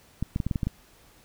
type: clicks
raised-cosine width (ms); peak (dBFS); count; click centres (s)
5; -14; 8; 0.226 / 0.361 / 0.402 / 0.466 / 0.512 / 0.558 / 0.632 / 0.67
effects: pink hiss -57 dBFS RMS until 1.24 s